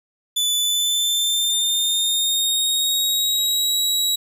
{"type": "tone with pitch glide", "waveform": "sawtooth", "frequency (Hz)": [3487, 3869], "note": ["A7", "B7"], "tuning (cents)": [-16, -36], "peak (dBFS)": -15, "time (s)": [0.36, 4.16], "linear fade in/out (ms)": 10, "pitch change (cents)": 180, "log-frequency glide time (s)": [0.58, 3.77], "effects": []}